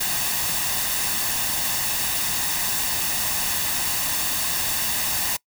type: noise with comb filter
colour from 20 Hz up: white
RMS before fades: -24 dBFS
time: 0-5.37 s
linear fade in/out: 10 ms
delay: 1.1 ms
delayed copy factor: +0.5
effects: noise-tail reverb RT60 0.1 s tail -23 dB re dry